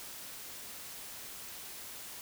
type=silence; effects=white hiss -46 dBFS RMS until 2.21 s